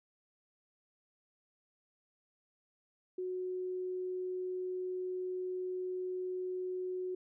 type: tone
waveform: sine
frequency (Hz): 367.4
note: F#4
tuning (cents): -12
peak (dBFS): -35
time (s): 3.18-7.15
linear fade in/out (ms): 5
effects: none

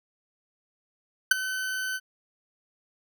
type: tone with ADSR envelope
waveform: 40% pulse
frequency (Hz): 1521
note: F#6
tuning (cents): +47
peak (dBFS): -11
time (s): 1.31-2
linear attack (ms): 5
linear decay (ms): 14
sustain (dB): -17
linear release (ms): 44
effects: none

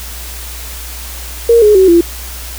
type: tone with pitch steps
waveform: sine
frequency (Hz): 466.2 / 420.2 / 378.7 / 341.3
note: A#4 / G#4 / F#4 / F4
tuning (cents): 0 / +20 / +40 / -40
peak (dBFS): -3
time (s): 1.49-2.01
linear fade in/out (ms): 5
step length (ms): 130
effects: added 60 Hz sine -26 dBFS peak until 2.58 s + white hiss -28 dBFS RMS until 2.58 s

